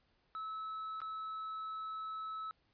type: tone with dropouts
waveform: triangle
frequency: 1300 Hz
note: E6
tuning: 24 cents flat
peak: -38 dBFS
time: 0.35-2.51 s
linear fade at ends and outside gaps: 0 ms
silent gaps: 1.004-1.017 s
effects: pink hiss -75 dBFS RMS until 2.73 s + resampled to 11025 Hz